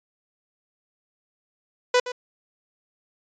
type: tone with echo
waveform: sawtooth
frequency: 495.9 Hz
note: B4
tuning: 7 cents sharp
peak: -12 dBFS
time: 1.94-2 s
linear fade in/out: 5 ms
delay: 120 ms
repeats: 1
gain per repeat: -13 dB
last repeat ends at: 2.12 s
effects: resampled to 16000 Hz